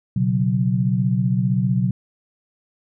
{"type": "chord", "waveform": "sine", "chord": "B suspended second", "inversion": "none", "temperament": "just", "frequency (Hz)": [123.47, 138.9, 185.21], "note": ["B2", "C#3", "F#3"], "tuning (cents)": [0, 4, 2], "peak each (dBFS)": [-20, -23, -20], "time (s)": [0.16, 1.91], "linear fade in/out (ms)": 5, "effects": []}